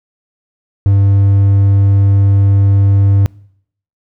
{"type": "tone with hard clipping", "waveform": "triangle", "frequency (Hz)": 99.1, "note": "G2", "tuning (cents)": 19, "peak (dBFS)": -7, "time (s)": [0.86, 3.26], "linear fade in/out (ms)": 0, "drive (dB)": 6, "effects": ["noise-tail reverb RT60 0.7 s tail -25 dB re dry"]}